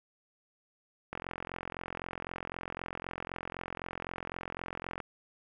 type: click train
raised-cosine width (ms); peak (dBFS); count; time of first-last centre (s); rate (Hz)
0.5; -22; 171; 1.13-5.002; 43.9
effects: none